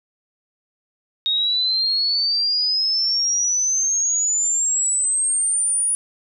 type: exponential sweep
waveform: sine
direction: up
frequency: 3729 to 9750 Hz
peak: -17 dBFS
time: 1.26-5.95 s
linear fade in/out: 0 ms
effects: none